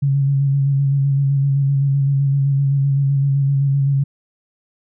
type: tone with vibrato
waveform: sine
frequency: 138.59 Hz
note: C#3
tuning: in tune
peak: -13 dBFS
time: 0.02-4.04 s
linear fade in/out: 10 ms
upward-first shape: square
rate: 7.8 Hz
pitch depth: 22 cents each way
effects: none